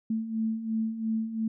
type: beating tone pair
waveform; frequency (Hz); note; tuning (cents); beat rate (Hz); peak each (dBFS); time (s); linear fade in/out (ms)
sine; 220 / 222.9; A3 / A3; 0 / +23; 2.9; -34 / -28; 0.1-1.48; 5
effects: none